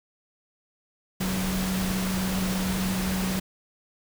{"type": "tone in noise", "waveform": "sine", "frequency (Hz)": 187.5, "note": "F#3", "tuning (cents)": 23, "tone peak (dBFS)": -26, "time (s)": [1.2, 3.4], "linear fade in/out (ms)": 10, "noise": "pink", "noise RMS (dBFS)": -31, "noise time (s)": [1.2, 3.4], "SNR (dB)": 2, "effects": []}